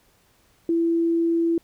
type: tone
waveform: sine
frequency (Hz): 334.1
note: E4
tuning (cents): +23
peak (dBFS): -18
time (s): 0.69-1.58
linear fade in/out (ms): 2
effects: pink hiss -61 dBFS RMS until 1.63 s